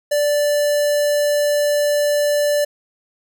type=tone with notch filter; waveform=square; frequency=585 Hz; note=D5; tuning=7 cents flat; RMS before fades=-17 dBFS; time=0.11-2.65 s; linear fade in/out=10 ms; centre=2400 Hz; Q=1.3; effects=none